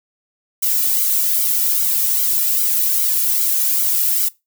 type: noise with flanger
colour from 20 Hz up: violet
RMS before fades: -17 dBFS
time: 0.62-4.29 s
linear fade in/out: 10 ms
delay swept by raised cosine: 1.1 to 1.91 ms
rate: 2.5 Hz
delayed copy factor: -1
effects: noise-tail reverb RT60 0.2 s tail -20 dB re dry